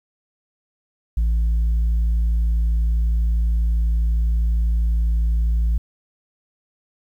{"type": "tone", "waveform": "sine", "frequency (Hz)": 56.2, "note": "A1", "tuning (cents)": 37, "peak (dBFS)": -13, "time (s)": [1.17, 5.78], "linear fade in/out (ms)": 5, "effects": ["tanh soft clip ceiling -15 dBFS", "9-bit"]}